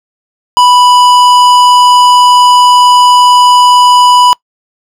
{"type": "tone with hard clipping", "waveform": "sine", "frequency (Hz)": 987.8, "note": "B5", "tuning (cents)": 0, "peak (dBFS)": -4, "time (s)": [0.57, 4.33], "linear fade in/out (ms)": 0, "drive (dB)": 14, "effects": ["noise-tail reverb RT60 0.1 s tail -25 dB re dry"]}